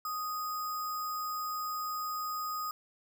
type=tone with sample-and-hold; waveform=sine; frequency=1243 Hz; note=D#6; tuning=2 cents flat; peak=-33 dBFS; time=0.05-2.71 s; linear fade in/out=2 ms; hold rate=6300 Hz; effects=none